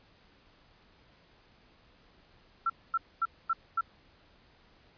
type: tone bursts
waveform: sine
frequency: 1347 Hz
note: E6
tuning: 37 cents sharp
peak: -25 dBFS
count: 5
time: 2.66-3.81 s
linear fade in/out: 5 ms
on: 38 ms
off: 240 ms
effects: pink hiss -62 dBFS RMS until 4.97 s + resampled to 11025 Hz